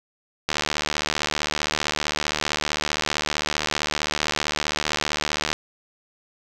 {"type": "click train", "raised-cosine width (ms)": 0.2, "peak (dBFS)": -5, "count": 381, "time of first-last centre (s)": [0.49, 5.53], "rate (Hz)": 75.4, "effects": []}